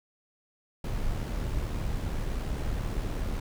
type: noise with amplitude modulation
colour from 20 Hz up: brown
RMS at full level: -29 dBFS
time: 0.84-3.4 s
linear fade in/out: 5 ms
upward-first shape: sine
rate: 75.3 Hz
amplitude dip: 40%
effects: none